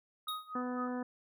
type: tone with tremolo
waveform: sine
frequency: 1253 Hz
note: D#6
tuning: 12 cents sharp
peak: -37 dBFS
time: 0.27-0.88 s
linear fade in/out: 2 ms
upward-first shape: sine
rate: 4.1 Hz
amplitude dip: 90%
type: tone with exponential decay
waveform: square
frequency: 3755 Hz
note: A#7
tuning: 12 cents sharp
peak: -35 dBFS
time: 0.28-0.53 s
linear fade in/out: 5 ms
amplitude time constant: 54 ms
type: harmonic tone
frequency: 249 Hz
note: B3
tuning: 14 cents sharp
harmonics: 1 / 2 / 3 / 4 / 5 / 6 / 7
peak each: -36 / -42 / -46 / -48 / -50 / -52 / -53 dBFS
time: 0.55-1.03 s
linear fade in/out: 5 ms
effects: none